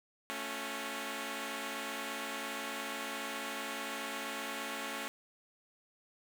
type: chord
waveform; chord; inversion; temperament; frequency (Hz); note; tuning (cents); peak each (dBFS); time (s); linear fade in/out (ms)
5% pulse; A augmented; none; equal with one note detuned; 220 / 277.2 / 358.4; A3 / C#4 / E#4; 0 / 0 / +45; -31 / -29 / -35; 0.3-5.08; 0
effects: none